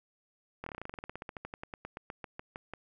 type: slowing click train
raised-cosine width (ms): 0.5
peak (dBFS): -25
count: 28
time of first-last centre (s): 0.64-2.736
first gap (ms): 24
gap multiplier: 1.08
effects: none